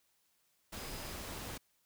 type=tone in noise; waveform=sine; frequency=5000 Hz; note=D#8; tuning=8 cents sharp; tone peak=-54 dBFS; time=0.76-1.13 s; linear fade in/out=10 ms; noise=pink; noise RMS=-44 dBFS; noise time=0.72-1.58 s; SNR=-13 dB; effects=white hiss -75 dBFS RMS until 1.85 s